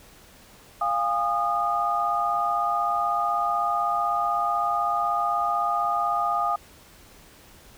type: tone cluster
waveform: sine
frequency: 698 / 814 / 1227 Hz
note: F5 / G#5 / D#6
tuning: -1 / -35 / -25 cents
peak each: -27 / -28 / -24 dBFS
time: 0.81-6.56 s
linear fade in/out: 5 ms
effects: pink hiss -51 dBFS RMS until 7.77 s